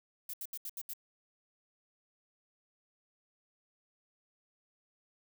violet noise bursts, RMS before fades -41 dBFS, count 6, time 0.29-0.935 s, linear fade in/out 2 ms, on 45 ms, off 75 ms, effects none

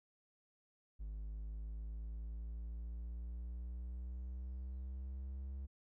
triangle exponential sweep, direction up, 51.5 to 67.6 Hz, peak -40 dBFS, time 0.99-5.67 s, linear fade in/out 20 ms, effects none

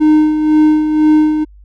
triangle tone with tremolo, 307 Hz, D#4, 23 cents flat, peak -3 dBFS, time 0-1.45 s, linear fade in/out 20 ms, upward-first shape sine, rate 2 Hz, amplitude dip 55%, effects added 50 Hz sine -37 dBFS peak until 1.64 s

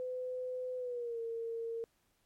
sine tone with pitch glide, 506 to 458.7 Hz, B4 to A#4, +42 to -28 cents, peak -36 dBFS, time 0-1.84 s, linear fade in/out 0 ms, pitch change -170 cents, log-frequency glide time 0.77-1.2 s, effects pink hiss -75 dBFS RMS until 2.25 s + MP3 64 kbps

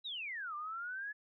sine exponential two-way sweep, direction down then up, 3983 to 1174.7 to 1721 Hz, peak -39 dBFS, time 0.04-1.13 s, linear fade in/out 20 ms, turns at 0.55 s, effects none

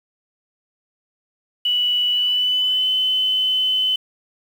sine tone with pitch glide, 2954 to 3034 Hz, F#7 to F#7, -3 to +43 cents, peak -16 dBFS, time 1.65-3.96 s, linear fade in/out 5 ms, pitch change +46 cents, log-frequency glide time 2.12-2.89 s, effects 7-bit

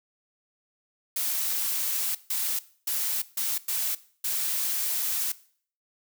blue noise bursts at uneven times, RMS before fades -28 dBFS, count 6, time 1.16-2.15 / 2.3-2.59 / 2.87-3.22 / 3.37-3.58 / 3.68-3.95 / 4.24-5.32 s, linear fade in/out 5 ms, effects noise-tail reverb RT60 0.5 s tail -18 dB re dry

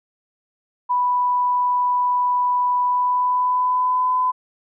sine tone with pitch glide, 987.8 to 1009.1 Hz, B5 to B5, 0 to +37 cents, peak -16 dBFS, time 0.89-4.32 s, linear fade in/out 20 ms, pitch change +37 cents, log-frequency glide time 2.83-4.15 s, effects none

